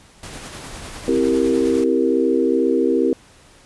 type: noise with tremolo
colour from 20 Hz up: pink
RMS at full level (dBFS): -33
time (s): 0.23-1.84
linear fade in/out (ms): 2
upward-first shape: sine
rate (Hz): 9.9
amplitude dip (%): 30
type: chord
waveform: sine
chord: C dominant seventh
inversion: none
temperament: equal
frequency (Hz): 261.6 / 329.6 / 392 / 466.2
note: C4 / E4 / G4 / Bb4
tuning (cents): 0 / 0 / 0 / 0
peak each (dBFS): -20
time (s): 1.08-3.13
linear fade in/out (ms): 2
effects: pink hiss -49 dBFS RMS until 3.65 s + resampled to 24000 Hz